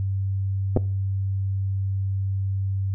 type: clicks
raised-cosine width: 2 ms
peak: -7 dBFS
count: 2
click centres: 0.764 / 0.772 s
effects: noise-tail reverb RT60 0.4 s tail -19 dB re dry + added 97 Hz sine -22 dBFS peak until 2.94 s